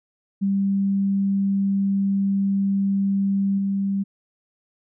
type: tone with level steps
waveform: sine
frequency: 196.8 Hz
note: G3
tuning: 7 cents sharp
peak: -18 / -20 dBFS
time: 0.41-4.04 s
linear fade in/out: 20 ms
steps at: 3.58 s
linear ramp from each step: 5 ms
effects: none